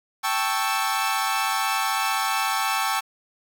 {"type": "chord", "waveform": "sawtooth", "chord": "A dominant seventh", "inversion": "third", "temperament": "equal", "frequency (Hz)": [784, 880, 1108.7, 1318.5], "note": ["G5", "A5", "C#6", "E6"], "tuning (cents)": [0, 0, 0, 0], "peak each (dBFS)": -24, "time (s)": [0.23, 3.01], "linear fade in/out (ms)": 20, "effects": ["8-bit"]}